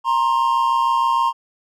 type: tone pair together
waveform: triangle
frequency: 932.3 / 1058.7 Hz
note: A#5 / C6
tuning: 0 / +20 cents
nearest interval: major second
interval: 220 cents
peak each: -16 dBFS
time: 0.04-1.33 s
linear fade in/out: 50 ms
effects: none